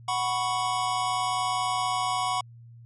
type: chord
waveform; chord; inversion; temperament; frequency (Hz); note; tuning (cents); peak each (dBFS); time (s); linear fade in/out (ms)
square; F# suspended fourth; none; equal; 740 / 987.8 / 1108.7; F#5 / B5 / C#6; 0 / 0 / 0; -30; 0.08-2.41; 5
effects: added 117 Hz sine -45 dBFS peak until 2.85 s + MP3 48 kbps